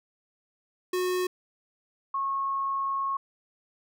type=tone pair in turn; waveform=square / sine; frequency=364.6 / 1092.6 Hz; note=F#4 / C#6; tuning=-25 / -25 cents; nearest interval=octave + perfect fifth; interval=1900 cents; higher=second; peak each=-26 dBFS; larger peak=neither; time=0.93-1.27 / 2.14-3.17 s; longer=second; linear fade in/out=5 ms; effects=none